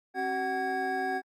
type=tone cluster; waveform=triangle; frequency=269.4 / 379.5 / 749 / 1642 Hz; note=C#4 / F#4 / F#5 / G#6; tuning=-49 / +44 / +21 / -20 cents; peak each=-36 / -33 / -29 / -33 dBFS; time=0.14-1.22 s; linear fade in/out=50 ms; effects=Opus 48 kbps